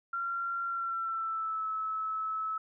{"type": "tone with pitch glide", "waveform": "sine", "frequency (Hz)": [1375, 1300.1], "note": ["F6", "E6"], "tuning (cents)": [-27, -24], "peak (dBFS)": -31, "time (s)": [0.13, 2.58], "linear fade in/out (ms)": 5, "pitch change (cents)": -97, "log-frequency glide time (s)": [0.66, 1.67], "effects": []}